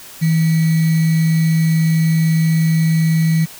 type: tone with sample-and-hold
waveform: sine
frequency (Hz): 161.8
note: E3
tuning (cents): -32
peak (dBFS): -11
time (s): 0.21-3.46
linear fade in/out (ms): 20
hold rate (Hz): 2100
effects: white hiss -37 dBFS RMS until 3.59 s